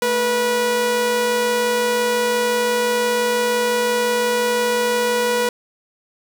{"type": "tone pair together", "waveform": "sawtooth", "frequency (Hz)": [220.5, 486.8], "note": ["A3", "B4"], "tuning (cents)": [4, -25], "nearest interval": "octave + major second", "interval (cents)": 1371, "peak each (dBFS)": [-24, -13], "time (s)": [0.02, 5.49], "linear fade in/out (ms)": 2, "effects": []}